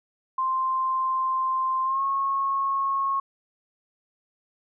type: tone with pitch glide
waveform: sine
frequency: 1046.5 to 1092.8 Hz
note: C6 to C#6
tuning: 0 to -25 cents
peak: -22 dBFS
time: 0.38-3.2 s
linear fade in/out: 5 ms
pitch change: +75 cents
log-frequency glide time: 1.84-2.03 s
effects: none